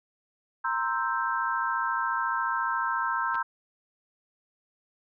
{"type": "chord", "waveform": "sine", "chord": "C dominant seventh", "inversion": "third", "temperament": "equal", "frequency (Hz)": [932.3, 1046.5, 1318.5, 1568], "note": ["Bb5", "C6", "E6", "G6"], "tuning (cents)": [0, 0, 0, 0], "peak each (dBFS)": -31, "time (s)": [0.64, 3.43], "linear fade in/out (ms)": 10}
{"type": "clicks", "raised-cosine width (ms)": 0.3, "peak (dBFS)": -28, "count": 2, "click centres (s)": [3.345, 3.354]}
{"effects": []}